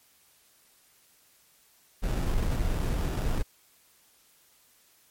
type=noise with sample-and-hold; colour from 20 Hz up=brown; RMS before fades=-27 dBFS; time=2.02-3.43 s; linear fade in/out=20 ms; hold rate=2100 Hz; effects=white hiss -62 dBFS RMS until 5.1 s + MP3 64 kbps